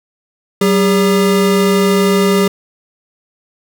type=tone pair together; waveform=square; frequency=190.4 / 403.4 Hz; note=F#3 / G4; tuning=+50 / +50 cents; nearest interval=octave + minor second; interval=1300 cents; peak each=-13 dBFS; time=0.61-2.48 s; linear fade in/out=5 ms; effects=none